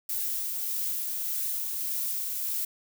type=noise with tremolo; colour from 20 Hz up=violet; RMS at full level=-30 dBFS; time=0.09-2.65 s; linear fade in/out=5 ms; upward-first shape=sine; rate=1.7 Hz; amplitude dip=25%; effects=none